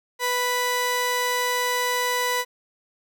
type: tone pair together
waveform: sawtooth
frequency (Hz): 493.9 / 987.8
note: B4 / B5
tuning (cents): 0 / 0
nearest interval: octave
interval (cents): 1200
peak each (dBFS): -23 / -18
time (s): 0.19-2.45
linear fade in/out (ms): 50
effects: none